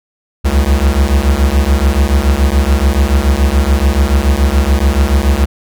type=beating tone pair; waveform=square; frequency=65.41 / 72.41 Hz; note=C2 / D2; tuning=0 / -24 cents; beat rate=7 Hz; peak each=-12 dBFS; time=0.44-5.46 s; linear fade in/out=20 ms; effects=none